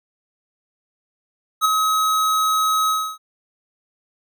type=tone with ADSR envelope; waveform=square; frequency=1275 Hz; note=D#6; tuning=42 cents sharp; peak=-12 dBFS; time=1.61-3.18 s; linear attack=40 ms; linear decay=11 ms; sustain=-5 dB; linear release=290 ms; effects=none